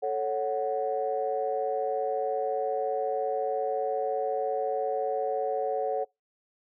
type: chord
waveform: sine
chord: F# minor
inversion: first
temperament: equal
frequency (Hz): 440 / 554.4 / 740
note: A4 / C#5 / F#5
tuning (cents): 0 / 0 / 0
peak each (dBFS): -30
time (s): 0.02-6.05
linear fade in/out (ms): 20
effects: noise-tail reverb RT60 0.2 s tail -25 dB re dry + tanh soft clip ceiling -17 dBFS